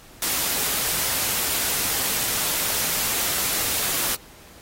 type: noise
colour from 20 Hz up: white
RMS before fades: -24 dBFS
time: 0.22-4.15 s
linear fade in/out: 2 ms
effects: pink hiss -48 dBFS RMS until 4.61 s + AAC 48 kbps